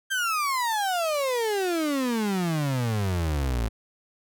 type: exponential sweep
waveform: 35% pulse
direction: down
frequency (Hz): 1600 to 53.5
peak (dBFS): -22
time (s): 0.1-3.69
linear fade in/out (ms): 20
effects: none